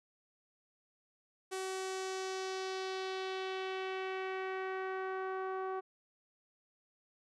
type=tone with low-pass filter sweep; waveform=sawtooth; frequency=378.5 Hz; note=F#4; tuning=39 cents sharp; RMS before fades=-39 dBFS; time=1.51-5.81 s; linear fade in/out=20 ms; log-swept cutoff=9100 to 1100 Hz; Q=1.7; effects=none